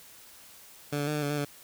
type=tone with pitch steps; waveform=15% pulse; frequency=145.8 / 144.5 / 150.7 / 149.1 / 143.7 / 147.7 / 144.1 Hz; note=D3 / D3 / D3 / D3 / D3 / D3 / D3; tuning=-12 / -28 / +45 / +27 / -37 / +10 / -33 cents; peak=-22 dBFS; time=0.92-1.452 s; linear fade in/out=10 ms; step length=76 ms; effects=white hiss -52 dBFS RMS until 1.63 s